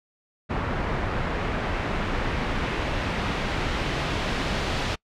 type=noise with low-pass filter sweep; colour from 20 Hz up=pink; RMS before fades=-27 dBFS; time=0.49-4.96 s; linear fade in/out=20 ms; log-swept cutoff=1700 to 4000 Hz; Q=0.88; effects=noise-tail reverb RT60 0.1 s tail -26 dB re dry